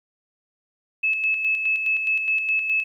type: tone with tremolo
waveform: sine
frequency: 2600 Hz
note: E7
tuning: 24 cents flat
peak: -18 dBFS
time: 1.03-2.84 s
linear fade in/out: 10 ms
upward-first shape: square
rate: 4.8 Hz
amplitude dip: 45%
effects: 10-bit